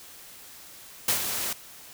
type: noise with ADSR envelope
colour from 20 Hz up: white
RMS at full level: -22 dBFS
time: 1.08-1.53 s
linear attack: 5 ms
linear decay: 99 ms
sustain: -8 dB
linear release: 4 ms
effects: white hiss -47 dBFS RMS until 1.93 s